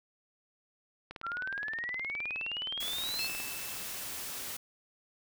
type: click train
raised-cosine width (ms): 0.3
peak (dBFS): -26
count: 45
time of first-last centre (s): 1.11-3.402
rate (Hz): 19.2
type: exponential sweep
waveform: sine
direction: up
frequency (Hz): 1337 to 4366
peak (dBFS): -34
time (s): 1.23-3.28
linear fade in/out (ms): 20
type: noise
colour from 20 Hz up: white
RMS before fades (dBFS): -40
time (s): 2.8-4.57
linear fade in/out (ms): 5
type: tone with exponential decay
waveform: 40% pulse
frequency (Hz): 2637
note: E7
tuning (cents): 0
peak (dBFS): -33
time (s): 3.19-4.57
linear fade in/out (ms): 1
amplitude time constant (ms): 300
effects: none